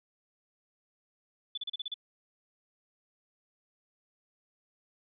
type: tone bursts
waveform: sine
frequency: 3475 Hz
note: A7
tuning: 22 cents flat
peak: -33 dBFS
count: 7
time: 1.55-1.942 s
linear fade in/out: 5 ms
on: 26 ms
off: 35 ms
effects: none